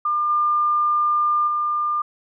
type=tone with level steps; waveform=sine; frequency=1200 Hz; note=D6; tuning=37 cents sharp; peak=-18 / -16 / -19 dBFS; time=0.05-2.02 s; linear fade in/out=5 ms; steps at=0.29 / 1.47 s; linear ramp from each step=10 ms; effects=none